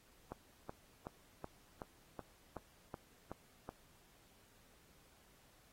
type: click train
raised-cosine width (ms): 1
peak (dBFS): -30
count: 10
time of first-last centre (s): 0.32-3.691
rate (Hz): 2.67
effects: pink hiss -68 dBFS RMS until 5.72 s + AAC 48 kbps